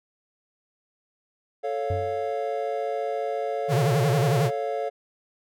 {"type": "chord", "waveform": "triangle", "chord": "A augmented", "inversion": "none", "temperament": "equal", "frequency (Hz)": [440, 554.4, 698.5], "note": ["A4", "C#5", "E#5"], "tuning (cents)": [0, 0, 0], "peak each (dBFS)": -28, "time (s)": [1.63, 4.9], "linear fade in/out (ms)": 20}
{"type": "tone with exponential decay", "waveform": "triangle", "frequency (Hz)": 93.7, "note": "F#2", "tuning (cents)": 22, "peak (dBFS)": -21, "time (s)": [1.9, 2.33], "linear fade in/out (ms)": 5, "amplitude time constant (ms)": 92}
{"type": "tone with vibrato", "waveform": "square", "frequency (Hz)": 138.59, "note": "C#3", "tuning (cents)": 0, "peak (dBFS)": -21, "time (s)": [3.68, 4.51], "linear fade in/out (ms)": 50, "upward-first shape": "sine", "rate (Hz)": 11, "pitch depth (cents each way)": 260}
{"effects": []}